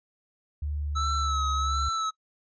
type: tone with pitch glide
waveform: sine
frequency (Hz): 73.8 to 70.06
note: D2 to C#2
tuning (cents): +9 to +19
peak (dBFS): -28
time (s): 0.62-1.89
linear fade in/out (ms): 5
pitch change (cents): -90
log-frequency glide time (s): 0.75-1.76
type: tone with vibrato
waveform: square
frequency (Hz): 1305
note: E6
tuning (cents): -18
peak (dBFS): -27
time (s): 0.95-2.11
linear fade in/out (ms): 20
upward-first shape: sine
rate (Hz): 1.4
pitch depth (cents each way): 44
effects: noise-tail reverb RT60 0.1 s tail -22 dB re dry + resampled to 16000 Hz